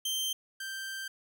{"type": "tone pair in turn", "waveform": "sawtooth", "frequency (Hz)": [3136, 1568], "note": ["G7", "G6"], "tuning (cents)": [0, 0], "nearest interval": "octave", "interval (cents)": 1200, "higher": "first", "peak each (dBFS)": [-27, -33], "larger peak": "first", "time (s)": [[0.05, 0.33], [0.6, 1.08]], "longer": "second", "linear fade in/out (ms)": 5, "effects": []}